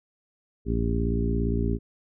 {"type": "harmonic tone with a mistuned harmonic", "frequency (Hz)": 57.3, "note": "A#1", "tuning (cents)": -29, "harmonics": [1, 2, 3, 4, 5, 6, 7], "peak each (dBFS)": [-26, -30, -32, -30, -33, -37, -32], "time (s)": [0.65, 1.79], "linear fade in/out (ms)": 50, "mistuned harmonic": 1, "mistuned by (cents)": 24, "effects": []}